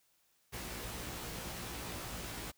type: noise with comb filter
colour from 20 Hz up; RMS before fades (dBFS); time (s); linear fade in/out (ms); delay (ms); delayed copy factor
pink; -43; 0.52-2.52; 20; 17; +0.95
effects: white hiss -73 dBFS RMS until 2.57 s